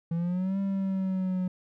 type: linear two-way sweep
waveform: triangle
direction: up then down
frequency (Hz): 164.81 to 196.9 to 182.6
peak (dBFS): -24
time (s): 0.11-1.48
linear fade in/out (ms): 5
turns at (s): 0.59
effects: none